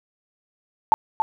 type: tone with echo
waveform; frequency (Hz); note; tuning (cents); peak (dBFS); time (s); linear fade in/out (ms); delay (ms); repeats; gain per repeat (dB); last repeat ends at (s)
sine; 879; A5; -2; -10; 0.92-0.94; 0; 280; 1; -6; 1.22
effects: none